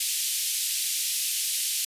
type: band-pass noise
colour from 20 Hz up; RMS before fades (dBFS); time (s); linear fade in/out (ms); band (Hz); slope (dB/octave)
white; -28; 0-1.85; 5; 2700 to 13000; 24
effects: resampled to 32000 Hz